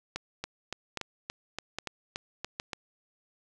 two click trains, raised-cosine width 0.2 ms, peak -17 / -16 dBFS, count 9 / 4, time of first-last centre 0.44-2.732 / 0.16-2.599 s, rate 3.49 / 1.23 Hz, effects none

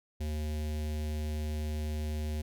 square tone with notch filter, 76 Hz, D#2, 40 cents flat, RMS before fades -34 dBFS, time 0.2-2.42 s, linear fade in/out 10 ms, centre 1200 Hz, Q 0.83, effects none

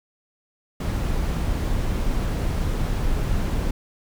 brown noise, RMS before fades -23 dBFS, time 0.8-3.71 s, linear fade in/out 5 ms, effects none

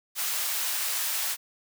white high-pass noise, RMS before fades -29 dBFS, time 0.15-1.37 s, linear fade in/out 50 ms, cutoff 860 Hz, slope 12 dB/octave, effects none

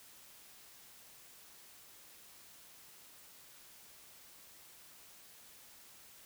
silence, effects white hiss -58 dBFS RMS until 6.25 s

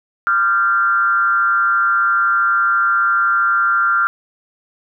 sine tone with frequency modulation, 1383 Hz, F6, 17 cents flat, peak -12 dBFS, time 0.27-4.07 s, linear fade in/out 0 ms, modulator 181 Hz, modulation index 0.66, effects none

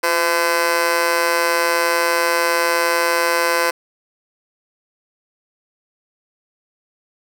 15% pulse tone with amplitude modulation, 510 Hz, C5, 44 cents flat, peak -5 dBFS, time 0.03-3.71 s, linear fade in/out 10 ms, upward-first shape sine, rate 161 Hz, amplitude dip 90%, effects none

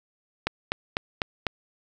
click train, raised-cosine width 0.3 ms, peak -8 dBFS, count 5, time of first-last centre 0.47-1.468 s, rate 4.01 Hz, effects none

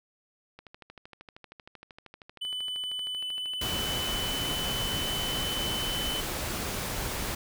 click train, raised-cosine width 0.3 ms, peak -30 dBFS, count 45, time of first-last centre 0.59-4.001 s, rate 12.9 Hz
triangle tone with pitch glide, 3000 to 3031 Hz, F#7 to F#7, +23 to +41 cents, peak -30 dBFS, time 2.41-6.21 s, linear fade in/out 10 ms, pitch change +18 cents, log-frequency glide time 3.11-5.6 s
pink noise, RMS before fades -33 dBFS, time 3.61-7.35 s, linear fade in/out 5 ms
effects none

